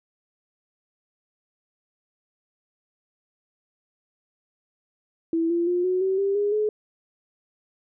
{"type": "tone with pitch steps", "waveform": "sine", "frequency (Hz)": [329.6, 341.8, 354.5, 367.6, 381.2, 395.4, 410, 425.2], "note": ["E4", "F4", "F4", "F#4", "G4", "G4", "G#4", "G#4"], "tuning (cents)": [0, -37, 26, -11, -48, 15, -22, 41], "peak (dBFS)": -20, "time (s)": [5.33, 6.69], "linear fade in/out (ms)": 2, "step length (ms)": 170, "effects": []}